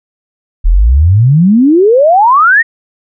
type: exponential sweep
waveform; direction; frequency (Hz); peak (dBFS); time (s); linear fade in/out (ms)
sine; up; 36.71 to 1914; -3; 0.64-2.63; 20
effects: none